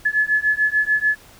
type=beating tone pair; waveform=sine; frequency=1712 / 1718.8 Hz; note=A6 / A6; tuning=-48 / -41 cents; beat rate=6.8 Hz; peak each=-19 dBFS; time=0.05-1.16 s; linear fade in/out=10 ms; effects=pink hiss -47 dBFS RMS until 1.39 s